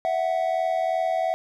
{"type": "tone pair together", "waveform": "triangle", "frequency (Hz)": [659.3, 742.1], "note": ["E5", "F#5"], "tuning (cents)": [0, 5], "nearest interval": "major second", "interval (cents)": 205, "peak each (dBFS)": [-22, -23], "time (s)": [0.05, 1.34], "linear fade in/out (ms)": 0, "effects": []}